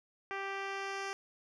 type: tone with low-pass filter sweep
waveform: 10% pulse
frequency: 392 Hz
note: G4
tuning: in tune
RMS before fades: -39 dBFS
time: 0.31-1.13 s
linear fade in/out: 0 ms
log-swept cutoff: 2500 to 5800 Hz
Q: 1.1
effects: none